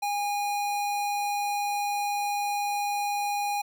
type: tone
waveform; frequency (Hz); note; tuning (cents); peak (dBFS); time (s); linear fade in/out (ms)
square; 818; G#5; -26; -27; 0.02-3.62; 10
effects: none